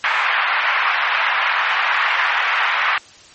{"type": "band-pass noise", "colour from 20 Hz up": "white", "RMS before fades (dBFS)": -18, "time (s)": [0.04, 2.98], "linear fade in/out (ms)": 0, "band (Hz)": [870, 2300], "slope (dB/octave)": 24, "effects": ["white hiss -44 dBFS RMS until 3.34 s", "MP3 32 kbps"]}